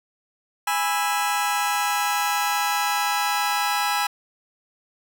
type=chord; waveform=sawtooth; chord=E major; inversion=first; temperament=just; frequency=824.1 / 988.9 / 1318.5 Hz; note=G#5 / B5 / E6; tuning=-14 / +2 / 0 cents; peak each=-20 / -23 / -23 dBFS; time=0.67-4.07 s; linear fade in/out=5 ms; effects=none